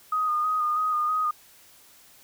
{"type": "tone with vibrato", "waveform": "sine", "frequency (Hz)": 1237, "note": "D#6", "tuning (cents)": -10, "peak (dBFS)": -22, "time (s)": [0.12, 1.31], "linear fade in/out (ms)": 5, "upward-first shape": "square", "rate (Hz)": 3.1, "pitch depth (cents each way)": 23, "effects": ["white hiss -54 dBFS RMS until 2.23 s"]}